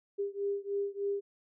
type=beating tone pair; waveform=sine; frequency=399.8 / 403.1 Hz; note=G4 / G4; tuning=+34 / +48 cents; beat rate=3.3 Hz; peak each=-34 / -35 dBFS; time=0.18-1.21 s; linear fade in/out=20 ms; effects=none